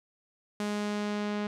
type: tone with low-pass filter sweep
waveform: sawtooth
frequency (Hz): 207.7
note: G#3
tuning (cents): 0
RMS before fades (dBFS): -32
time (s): 0.6-1.47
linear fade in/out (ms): 2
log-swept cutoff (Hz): 9600 to 3700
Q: 0.7
effects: none